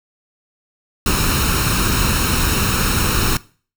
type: noise with comb filter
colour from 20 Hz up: pink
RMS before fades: -17 dBFS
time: 1.06-3.37 s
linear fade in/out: 2 ms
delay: 0.74 ms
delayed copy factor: +0.65
effects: noise-tail reverb RT60 0.4 s tail -20 dB re dry